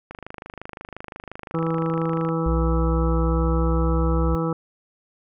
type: click train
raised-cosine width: 0.5 ms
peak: -20 dBFS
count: 57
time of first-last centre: 0.11-2.289 s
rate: 25.7 Hz
type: harmonic tone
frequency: 163.8 Hz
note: E3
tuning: 11 cents flat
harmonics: 1 / 2 / 3 / 5 / 6 / 7 / 8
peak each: -24 / -27 / -27 / -36 / -38 / -36 / -32 dBFS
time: 1.54-4.53 s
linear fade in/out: 2 ms
type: tone with pitch glide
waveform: sine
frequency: 61.2 to 64.54 Hz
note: B1 to C2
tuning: -15 to -23 cents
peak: -20 dBFS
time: 2.46-4.35 s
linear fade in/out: 0 ms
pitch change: +92 cents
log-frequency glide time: 3.17-4.23 s
effects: none